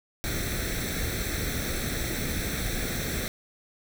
pink noise with comb filter, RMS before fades -30 dBFS, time 0.24-3.28 s, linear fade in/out 0 ms, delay 0.51 ms, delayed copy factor +0.75, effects none

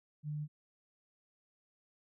sine tone, 149.9 Hz, D3, 36 cents sharp, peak -36 dBFS, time 0.23-0.48 s, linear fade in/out 50 ms, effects none

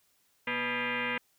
sine tone with frequency modulation, 241.3 Hz, B3, 40 cents flat, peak -29 dBFS, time 0.47-1.18 s, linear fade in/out 5 ms, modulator 368 Hz, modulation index 6.8, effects white hiss -70 dBFS RMS until 1.38 s

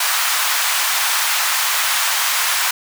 pink high-pass noise, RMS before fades -18 dBFS, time 0-2.71 s, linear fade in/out 5 ms, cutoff 950 Hz, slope 24 dB/octave, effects none

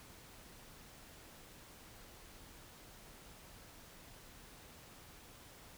silence, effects pink hiss -57 dBFS RMS until 5.77 s

